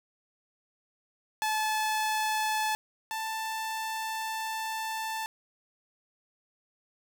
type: tone pair in turn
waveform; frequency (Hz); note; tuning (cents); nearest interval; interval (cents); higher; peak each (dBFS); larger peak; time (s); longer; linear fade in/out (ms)
sawtooth; 865 / 884.2; A5 / A5; -30 / +8; unison; 38; second; -23 / -28; first; 1.42-2.75 / 3.11-5.26; second; 0
effects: none